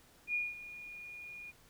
sine tone with ADSR envelope, 2437 Hz, D#7, 37 cents flat, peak -30 dBFS, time 0.27-1.52 s, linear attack 72 ms, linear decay 200 ms, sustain -15 dB, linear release 25 ms, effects pink hiss -63 dBFS RMS until 1.69 s

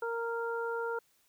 harmonic tone, 463.9 Hz, A#4, 8 cents flat, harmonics 1 / 2 / 3, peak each -34 / -39 / -38 dBFS, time 0.02-0.99 s, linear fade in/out 5 ms, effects white hiss -70 dBFS RMS until 1.28 s

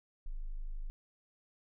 sine tone, 26 Hz, G#0, 3 cents sharp, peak -36 dBFS, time 0.26-0.9 s, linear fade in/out 0 ms, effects none

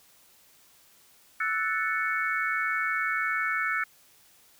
sine chord, F# minor seventh, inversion third, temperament equal, 1318.5 / 1480 / 1760 / 2217 Hz, E6 / F#6 / A6 / C#7, 0 / 0 / 0 / 0 cents, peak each -31 dBFS, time 1.4-3.84 s, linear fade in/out 5 ms, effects white hiss -59 dBFS RMS until 4.59 s

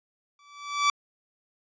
sawtooth tone with exponential growth, 1156 Hz, D6, 28 cents flat, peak -14 dBFS, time 0.39-0.9 s, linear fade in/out 2 ms, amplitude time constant 110 ms, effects resampled to 16000 Hz

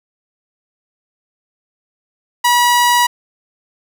sawtooth tone, 968 Hz, B5, 35 cents flat, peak -6 dBFS, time 2.44-3.07 s, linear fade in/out 10 ms, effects none

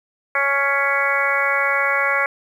harmonic tone with a mistuned harmonic, 278.3 Hz, C#4, 7 cents sharp, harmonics 2 / 3 / 4 / 5 / 6 / 7 / 8, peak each -25 / -29 / -24 / -23 / -24 / -23 / -23 dBFS, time 0.35-2.26 s, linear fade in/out 2 ms, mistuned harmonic 7, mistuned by +24 cents, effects 8-bit

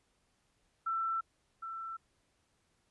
sine tone with echo, 1337 Hz, E6, 24 cents sharp, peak -31 dBFS, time 0.86-1.21 s, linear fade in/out 10 ms, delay 760 ms, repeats 1, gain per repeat -8 dB, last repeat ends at 1.97 s, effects pink hiss -75 dBFS RMS until 2.9 s + resampled to 24000 Hz

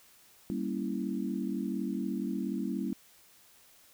sine chord, G diminished seventh, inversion none, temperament equal, 196 / 233.1 / 277.2 / 329.6 Hz, G3 / Bb3 / Db4 / Fb4, 0 / 0 / 0 / 0 cents, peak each -35 / -36 / -37 / -38 dBFS, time 0.5-2.93 s, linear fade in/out 0 ms, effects white hiss -60 dBFS RMS until 3.93 s

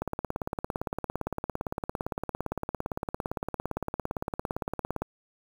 click train, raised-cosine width 1 ms, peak -16 dBFS, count 89, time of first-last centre 0.02-5.02 s, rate 17.6 Hz, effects 7-bit

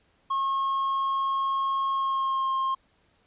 triangle tone with pitch glide, 1084 to 1065.4 Hz, C#6 to C6, -39 to +31 cents, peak -22 dBFS, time 0.3-2.75 s, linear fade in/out 10 ms, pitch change -30 cents, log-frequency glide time 1.92-2.51 s, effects pink hiss -66 dBFS RMS until 3.26 s + resampled to 8000 Hz

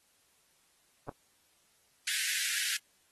clicks, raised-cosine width 1 ms, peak -29 / -24 dBFS, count 2, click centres 1.085 / 1.092 s
pink high-pass noise, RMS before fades -33 dBFS, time 2.07-2.77 s, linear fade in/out 5 ms, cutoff 1500 Hz, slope 96 dB/octave
effects white hiss -69 dBFS RMS until 3.11 s + AAC 32 kbps

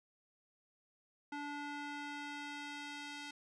square tone with band-pass filter sweep, 290 Hz, D4, 22 cents flat, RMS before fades -45 dBFS, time 1.32-3.31 s, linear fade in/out 5 ms, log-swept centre 1200 to 3300 Hz, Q 0.77, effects resampled to 24000 Hz

